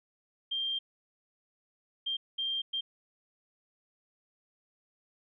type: tone bursts at uneven times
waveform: sine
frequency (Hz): 3181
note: G7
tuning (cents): +25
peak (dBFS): -30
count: 4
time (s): 0.51-0.79 / 2.06-2.17 / 2.38-2.62 / 2.73-2.81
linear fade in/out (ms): 10
effects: none